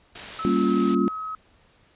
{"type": "noise", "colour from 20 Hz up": "white", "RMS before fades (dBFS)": -35, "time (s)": [0.15, 0.95], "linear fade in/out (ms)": 5}
{"type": "tone with pitch glide", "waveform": "sine", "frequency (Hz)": [1301, 1277.2], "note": ["E6", "D#6"], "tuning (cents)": [-23, 45], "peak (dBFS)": -29, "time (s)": [0.39, 1.35], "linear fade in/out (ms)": 2, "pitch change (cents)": -32, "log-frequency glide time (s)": [0.49, 0.9]}
{"type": "chord", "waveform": "sine", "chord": "G half-diminished seventh", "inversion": "none", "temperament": "equal", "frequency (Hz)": [196, 233.1, 277.2, 349.2], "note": ["G3", "Bb3", "Db4", "F4"], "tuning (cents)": [0, 0, 0, 0], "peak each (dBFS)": -24, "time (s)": [0.45, 1.08], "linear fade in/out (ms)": 0}
{"effects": ["pink hiss -59 dBFS RMS until 1.95 s", "resampled to 8000 Hz"]}